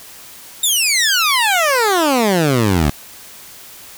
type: exponential sweep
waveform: 15% pulse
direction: down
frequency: 3729 to 69.3 Hz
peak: -6 dBFS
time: 0.63-2.9 s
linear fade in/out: 5 ms
effects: white hiss -38 dBFS RMS until 3.97 s